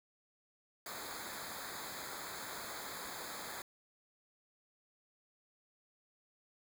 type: noise with comb filter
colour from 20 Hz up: pink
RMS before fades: -45 dBFS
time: 0.86-3.62 s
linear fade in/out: 2 ms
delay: 0.35 ms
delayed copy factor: -0.95
effects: none